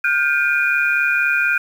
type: tone cluster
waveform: sine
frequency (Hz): 1421 / 1565 / 2438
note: F6 / G6 / D#7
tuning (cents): +30 / -3 / -36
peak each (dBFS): -19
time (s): 0.04-1.58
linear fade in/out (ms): 5
effects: 7-bit